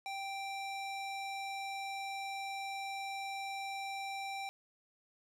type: tone with band-pass filter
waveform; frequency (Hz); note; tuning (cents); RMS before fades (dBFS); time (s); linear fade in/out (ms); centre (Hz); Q
square; 784; G5; 0; -41; 0.06-4.49; 0; 2500; 0.56
effects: none